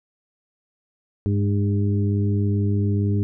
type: harmonic tone with a mistuned harmonic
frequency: 101.1 Hz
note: G#2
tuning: 46 cents flat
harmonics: 1 / 2 / 3 / 4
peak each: -19 / -25 / -29 / -31 dBFS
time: 1.26-3.23 s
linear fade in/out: 0 ms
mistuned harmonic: 2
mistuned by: +29 cents
effects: none